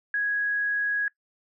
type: tone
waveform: sine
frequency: 1661.2 Hz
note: G#6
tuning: in tune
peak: -23 dBFS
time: 0.14-1.08 s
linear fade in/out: 2 ms
effects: noise-tail reverb RT60 0.1 s tail -21 dB re dry